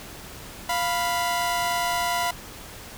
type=tone pair together; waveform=sawtooth; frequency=698.5 / 987.8 Hz; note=F5 / B5; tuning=0 / 0 cents; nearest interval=tritone; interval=600 cents; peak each=-22 dBFS; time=0.69-2.31 s; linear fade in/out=5 ms; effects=pink hiss -41 dBFS RMS until 2.97 s